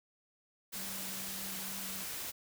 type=tone in noise; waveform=sine; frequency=191.9 Hz; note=G3; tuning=37 cents flat; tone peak=-49 dBFS; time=0.75-2.04 s; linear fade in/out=20 ms; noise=white; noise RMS=-41 dBFS; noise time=0.72-2.32 s; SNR=-11 dB; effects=none